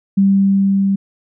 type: tone with level ramp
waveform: sine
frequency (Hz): 196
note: G3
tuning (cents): 0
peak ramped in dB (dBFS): -8 to -12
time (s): 0.17-0.96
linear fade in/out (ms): 10
effects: none